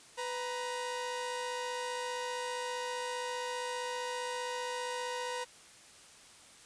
sawtooth tone pair together, 498.5 / 941.8 Hz, B4 / A#5, +16 / +18 cents, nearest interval major seventh, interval 1102 cents, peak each -34 / -35 dBFS, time 0.17-5.45 s, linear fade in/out 20 ms, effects white hiss -56 dBFS RMS until 6.65 s + resampled to 22050 Hz

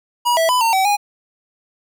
square tone with pitch steps, 965 / 655 / 999 / 911 / 764 / 821 Hz, B5 / E5 / B5 / A#5 / G5 / G#5, -40 / -11 / +20 / -40 / -45 / -20 cents, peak -14 dBFS, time 0.25-0.97 s, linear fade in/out 20 ms, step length 120 ms, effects none

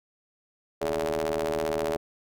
sawtooth ring-modulated tone, 77.78 Hz, D#2, in tune, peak -19 dBFS, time 0.81-1.97 s, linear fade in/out 10 ms, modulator 498 Hz, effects none

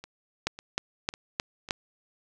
two click trains, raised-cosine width 0.2 ms, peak -9 / -24 dBFS, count 5 / 4, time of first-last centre 0.47-1.708 / 0.04-1.688 s, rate 3.23 / 1.82 Hz, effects none

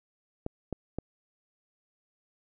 clicks, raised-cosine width 2 ms, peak -19 dBFS, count 3, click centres 0.464 / 0.727 / 0.986 s, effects none

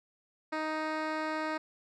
10% pulse tone with low-pass filter, 311.9 Hz, D#4, 4 cents sharp, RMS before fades -34 dBFS, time 0.52-1.58 s, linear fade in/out 10 ms, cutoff 3500 Hz, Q 0.62, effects none

